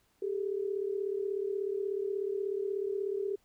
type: tone pair together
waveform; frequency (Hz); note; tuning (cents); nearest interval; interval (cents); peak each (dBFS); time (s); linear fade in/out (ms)
sine; 391.7 / 428.2; G4 / A4; -1 / -47; major second; 154; -32 / -36; 0.22-3.36; 5
effects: pink hiss -71 dBFS RMS until 3.44 s